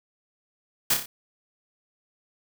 white noise with echo, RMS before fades -21 dBFS, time 0.9-0.94 s, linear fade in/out 5 ms, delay 30 ms, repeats 4, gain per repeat -5 dB, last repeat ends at 1.06 s, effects none

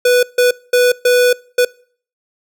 square tone bursts at uneven times, 493.3 Hz, B4, 2 cents flat, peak -9 dBFS, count 5, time 0.05-0.23 / 0.38-0.51 / 0.73-0.92 / 1.05-1.33 / 1.58-1.65 s, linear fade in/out 5 ms, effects noise-tail reverb RT60 0.5 s tail -24 dB re dry

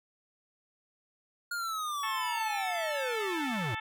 square linear sweep, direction down, 1437 to 98.6 Hz, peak -33 dBFS, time 1.51-3.75 s, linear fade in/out 5 ms
harmonic tone, 440 Hz, A4, in tune, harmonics 2 / 3 / 4 / 5 / 6 / 7 / 8, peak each -39 / -42 / -39 / -42 / -44 / -50 / -46 dBFS, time 2.03-3.8 s, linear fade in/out 5 ms
effects none

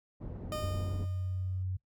pink low-pass noise, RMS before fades -41 dBFS, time 0.2-1.06 s, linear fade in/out 20 ms, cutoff 390 Hz, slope 12 dB/octave
30% pulse tone with exponential decay, 612 Hz, D#5, 29 cents flat, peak -31 dBFS, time 0.52-1.63 s, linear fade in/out 1 ms, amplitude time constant 240 ms
sine tone, 93 Hz, F#2, 9 cents sharp, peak -32 dBFS, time 0.62-1.77 s, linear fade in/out 10 ms
effects noise-tail reverb RT60 0.1 s tail -19 dB re dry

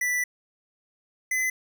square tone pair in turn, 1975.5 / 2024 Hz, B6 / B6, 0 / +42 cents, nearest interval unison, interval 42 cents, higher second, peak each -24 dBFS, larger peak neither, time 0.01-0.24 / 1.31-1.5 s, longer first, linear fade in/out 5 ms, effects none

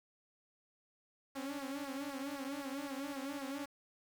sawtooth tone with flanger, 277.2 Hz, C#4, in tune, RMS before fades -42 dBFS, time 1.35-3.66 s, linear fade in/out 10 ms, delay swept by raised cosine 0.28 to 6.18 ms, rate 3.9 Hz, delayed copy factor -0.95, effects 10-bit

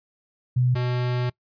sine / square tone pair in turn, 125.2 / 123.76 Hz, B2 / B2, +24 / +4 cents, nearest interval unison, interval 20 cents, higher first, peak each -17 / -23 dBFS, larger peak first, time 0.56-0.75 / 0.75-1.3 s, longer second, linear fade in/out 10 ms, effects noise-tail reverb RT60 0.1 s tail -23 dB re dry + resampled to 11025 Hz

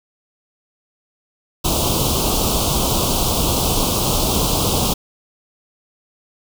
pink band-stop noise, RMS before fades -18 dBFS, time 1.64-4.94 s, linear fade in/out 10 ms, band 1200 to 2800 Hz, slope 48 dB/octave, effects none

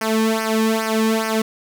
sawtooth tone with flanger, 221.2 Hz, A3, 9 cents sharp, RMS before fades -19 dBFS, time 0.01-1.42 s, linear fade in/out 5 ms, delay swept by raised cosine 0.26 to 1.46 ms, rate 2.4 Hz, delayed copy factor -0.85, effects none

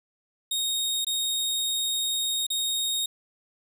sawtooth tone with dropouts, 3727 Hz, A#7, 1 cent flat, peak -22 dBFS, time 0.51-3.06 s, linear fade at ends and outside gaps 5 ms, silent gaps 1.047-1.067 / 2.467-2.502 s, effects none

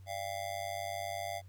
square tone with amplitude modulation, 688 Hz, F5, 26 cents flat, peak -33 dBFS, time 0.06-1.42 s, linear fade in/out 50 ms, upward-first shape sine, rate 100 Hz, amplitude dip 100%, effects added 94 Hz sine -50 dBFS peak until 1.48 s + pink hiss -70 dBFS RMS until 1.48 s

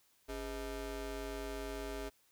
25% pulse ring-modulated tone, 228.9 Hz, A#3, 31 cents flat, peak -33 dBFS, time 0.28-2.1 s, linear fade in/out 20 ms, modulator 180 Hz, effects white hiss -71 dBFS RMS until 2.31 s

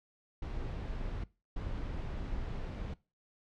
brown noise bursts at uneven times, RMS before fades -38 dBFS, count 2, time 0.42-1.24 / 1.56-2.94 s, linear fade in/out 5 ms, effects noise-tail reverb RT60 0.3 s tail -21 dB re dry + low-pass 4000 Hz 12 dB/octave

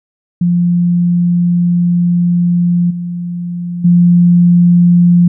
sine tone with level steps, 174.61 Hz, F3, in tune, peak -8 / -17 / -4 dBFS, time 0.41-5.28 s, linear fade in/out 5 ms, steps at 2.9 / 3.84 s, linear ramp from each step 10 ms, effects none

